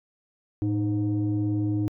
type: tone pair together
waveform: sine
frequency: 108.69 / 308.5 Hz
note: A2 / D#4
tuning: -21 / -15 cents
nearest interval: octave + tritone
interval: 1806 cents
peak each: -24 dBFS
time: 0.62-1.88 s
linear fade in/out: 0 ms
effects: tanh soft clip ceiling -18 dBFS